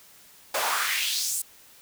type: noise with high-pass filter sweep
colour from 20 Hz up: pink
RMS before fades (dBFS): -27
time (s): 0.54-1.42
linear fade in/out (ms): 5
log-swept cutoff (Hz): 590 to 9300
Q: 2.7
effects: white hiss -53 dBFS RMS until 1.81 s